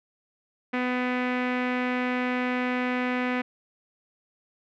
sawtooth tone with low-pass filter, 250 Hz, B3, 21 cents sharp, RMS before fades -27 dBFS, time 0.73-3.42 s, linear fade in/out 10 ms, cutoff 2200 Hz, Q 2.8, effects none

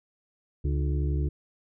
harmonic tone with a mistuned harmonic, 71.3 Hz, C#2, 49 cents sharp, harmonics 1 / 2 / 4 / 5 / 6, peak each -25 / -30 / -38 / -39 / -44 dBFS, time 0.64-1.29 s, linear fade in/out 10 ms, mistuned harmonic 4, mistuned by +80 cents, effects none

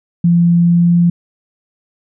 sine tone with pitch glide, 171.6 to 172.69 Hz, F3 to F3, -30 to -19 cents, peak -7 dBFS, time 0.24-1.1 s, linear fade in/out 5 ms, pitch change +11 cents, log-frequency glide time 0.57-0.96 s, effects none

